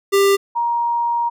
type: tone pair in turn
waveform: square / sine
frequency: 396.2 / 942.3 Hz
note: G4 / A#5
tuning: +18 / +18 cents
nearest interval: octave + minor third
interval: 1500 cents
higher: second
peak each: -12 / -16 dBFS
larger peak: first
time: 0.12-0.37 / 0.55-1.3 s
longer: second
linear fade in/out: 20 ms
effects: none